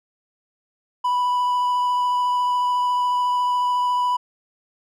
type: tone with vibrato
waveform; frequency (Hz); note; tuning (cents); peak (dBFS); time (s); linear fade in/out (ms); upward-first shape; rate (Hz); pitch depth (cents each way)
triangle; 987.8; B5; 0; -16; 1.04-4.17; 10; sine; 14; 9
effects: none